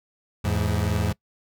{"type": "tone pair together", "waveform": "30% pulse", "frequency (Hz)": [82.41, 105.41], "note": ["E2", "G#2"], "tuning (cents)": [0, 26], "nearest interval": "major third", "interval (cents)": 426, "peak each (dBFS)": -22, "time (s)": [0.44, 1.13], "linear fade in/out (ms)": 10, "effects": ["noise-tail reverb RT60 0.1 s tail -23 dB re dry"]}